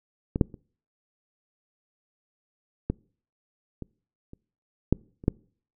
clicks, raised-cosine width 3 ms, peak -13 / -6 / -28 / -12 / -22 / -30 / -6 / -29 / -7 dBFS, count 9, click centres 0.359 / 0.412 / 0.542 / 2.9 / 3.823 / 4.334 / 4.926 / 5.239 / 5.281 s, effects noise-tail reverb RT60 0.5 s tail -26 dB re dry

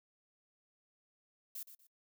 violet noise with echo, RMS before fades -44 dBFS, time 1.55-1.63 s, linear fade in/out 5 ms, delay 120 ms, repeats 2, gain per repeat -11 dB, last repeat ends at 1.87 s, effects noise-tail reverb RT60 0.1 s tail -26 dB re dry

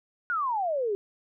sine exponential sweep, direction down, 1480 to 387.6 Hz, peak -25 dBFS, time 0.3-0.95 s, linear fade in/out 0 ms, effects none

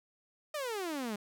sawtooth exponential sweep, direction down, 626 to 199.3 Hz, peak -31 dBFS, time 0.54-1.16 s, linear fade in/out 5 ms, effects none

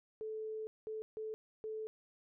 sine tone bursts at uneven times, 436 Hz, A4, 16 cents flat, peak -39 dBFS, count 4, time 0.21-0.67 / 0.87-1.02 / 1.17-1.34 / 1.64-1.87 s, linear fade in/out 0 ms, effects none

